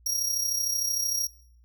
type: tone with amplitude modulation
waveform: sawtooth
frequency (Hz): 5640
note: F8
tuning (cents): +16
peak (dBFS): -21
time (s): 0.06-1.27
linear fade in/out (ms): 5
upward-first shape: sine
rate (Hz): 33.2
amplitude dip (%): 55
effects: noise-tail reverb RT60 0.6 s tail -18 dB re dry + added 59 Hz sine -54 dBFS peak until 1.64 s